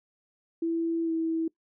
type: tone with pitch glide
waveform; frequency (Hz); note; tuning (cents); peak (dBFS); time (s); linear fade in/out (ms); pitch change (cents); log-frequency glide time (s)
sine; 331.5 to 325.6; E4 to E4; +10 to -21; -25; 0.62-1.48; 5; -31; 1.04-1.11
effects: noise-tail reverb RT60 0.1 s tail -22 dB re dry